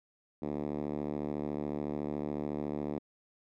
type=tone with band-pass filter; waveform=5% pulse; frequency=73.9 Hz; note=D2; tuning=11 cents sharp; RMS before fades=-36 dBFS; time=0.42-2.99 s; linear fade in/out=5 ms; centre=270 Hz; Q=1.3; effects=none